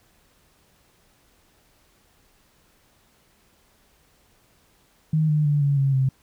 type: tone with pitch steps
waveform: sine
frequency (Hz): 156.3 / 151.24 / 146.34 / 141.6 / 137.01 / 132.58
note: D#3 / D#3 / D3 / C#3 / C#3 / C3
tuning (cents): +8 / -49 / -6 / +37 / -20 / +23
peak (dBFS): -17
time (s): 5.13-6.09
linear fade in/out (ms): 5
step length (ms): 160
effects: pink hiss -61 dBFS RMS until 6.22 s